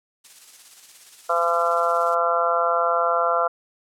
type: noise with tremolo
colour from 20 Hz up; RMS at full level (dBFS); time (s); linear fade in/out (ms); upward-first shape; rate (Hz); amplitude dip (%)
blue; -41; 0.24-2.15; 10; square; 17; 35
type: harmonic tone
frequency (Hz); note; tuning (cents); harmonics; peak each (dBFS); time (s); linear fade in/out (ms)
170; F3; -46; 3 / 4 / 5 / 6 / 7 / 8; -25 / -23 / -32 / -27 / -26 / -23; 1.29-3.48; 10
effects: low-pass 9000 Hz 12 dB/octave